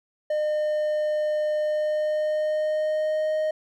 triangle tone with pitch glide, 607 to 620.5 Hz, D#5 to D#5, -43 to -5 cents, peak -20 dBFS, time 0.3-3.51 s, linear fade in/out 5 ms, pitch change +38 cents, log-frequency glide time 1.6-3.36 s, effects none

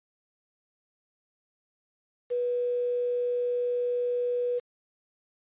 sine tone with quantisation, 488.5 Hz, B4, 19 cents flat, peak -25 dBFS, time 2.3-4.6 s, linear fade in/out 20 ms, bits 8, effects resampled to 8000 Hz

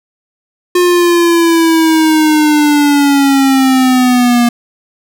square linear sweep, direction down, 358 to 237.1 Hz, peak -7 dBFS, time 0.75-4.49 s, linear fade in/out 5 ms, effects none

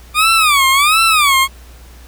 20% pulse tone with vibrato, 1194 Hz, D6, 28 cents sharp, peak -4 dBFS, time 0.14-1.48 s, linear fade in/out 50 ms, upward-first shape sine, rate 1.4 Hz, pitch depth 200 cents each way, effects added 60 Hz sine -36 dBFS peak until 2.07 s + pink hiss -44 dBFS RMS until 2.07 s

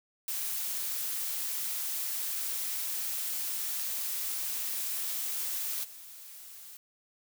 blue noise with level steps, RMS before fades -34 / -48 dBFS, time 0.28-6.77 s, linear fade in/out 2 ms, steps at 5.83 s, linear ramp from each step 20 ms, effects none

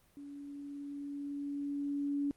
sine tone with level ramp, 284.6 Hz, C#4, 46 cents sharp, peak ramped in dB -45 to -30 dBFS, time 0.17-2.31 s, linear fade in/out 0 ms, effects pink hiss -68 dBFS RMS until 2.36 s + Opus 24 kbps

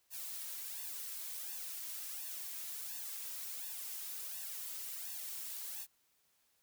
blue noise with flanger, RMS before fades -44 dBFS, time 0.1-5.87 s, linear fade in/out 50 ms, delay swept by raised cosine 1.1 to 3.2 ms, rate 1.4 Hz, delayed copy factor +0.95, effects white hiss -75 dBFS RMS until 6.62 s

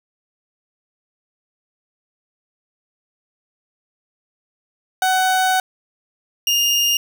30% pulse tone pair in turn, 749 / 2828 Hz, F#5 / F7, +21 / +21 cents, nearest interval octave + major seventh, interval 2300 cents, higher second, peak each -12 dBFS, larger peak neither, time 5.02-5.6 / 6.47-6.97 s, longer first, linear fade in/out 2 ms, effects none

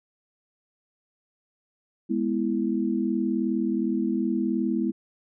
sine chord, E major, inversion first, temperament equal, 207.7 / 246.9 / 329.6 Hz, G#3 / B3 / E4, 0 / 0 / 0 cents, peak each -27 dBFS, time 2.09-4.92 s, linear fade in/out 20 ms, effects none

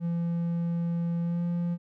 triangle tone with pitch glide, 170 to 172.77 Hz, F3 to F3, -46 to -18 cents, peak -24 dBFS, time 0-1.78 s, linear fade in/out 50 ms, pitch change +28 cents, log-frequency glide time 1.22-1.43 s, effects none

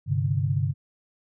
sine tone cluster, 99.7 / 130.9 / 146.4 Hz, G2 / C3 / D3, +30 / +1 / -5 cents, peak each -26 dBFS, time 0.06-0.74 s, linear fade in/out 50 ms, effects none

